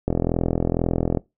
click train, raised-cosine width 2 ms, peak -7 dBFS, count 47, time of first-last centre 0.08-1.173 s, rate 42.1 Hz, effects noise-tail reverb RT60 0.2 s tail -21 dB re dry

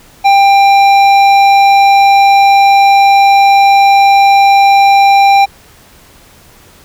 sine tone with hard clipping, 793 Hz, G5, 20 cents sharp, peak -5 dBFS, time 0.24-5.46 s, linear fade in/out 20 ms, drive 11 dB, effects pink hiss -41 dBFS RMS until 6.84 s

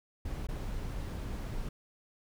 brown noise with dropouts, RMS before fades -37 dBFS, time 0.25-1.69 s, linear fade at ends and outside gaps 5 ms, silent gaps 0.47-0.486 s, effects none

